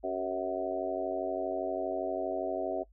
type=harmonic tone with a mistuned harmonic; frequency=92.5 Hz; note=F#2; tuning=in tune; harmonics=3 / 4 / 5 / 6 / 7 / 8; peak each=-40 / -36 / -41 / -39 / -34 / -39 dBFS; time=0.03-2.84 s; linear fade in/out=20 ms; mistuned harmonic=4; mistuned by=+35 cents; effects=noise-tail reverb RT60 0.1 s tail -20 dB re dry + added 50 Hz sine -57 dBFS peak until 2.92 s